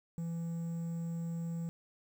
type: tone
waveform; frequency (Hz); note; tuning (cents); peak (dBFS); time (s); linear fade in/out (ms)
triangle; 167.3; E3; +26; -33; 0.18-1.69; 0
effects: 10-bit